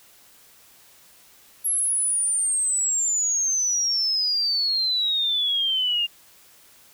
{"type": "exponential sweep", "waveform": "sine", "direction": "down", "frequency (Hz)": [11320, 2794], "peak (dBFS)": -20, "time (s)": [1.64, 6.07], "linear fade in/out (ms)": 20, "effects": ["white hiss -53 dBFS RMS until 6.93 s"]}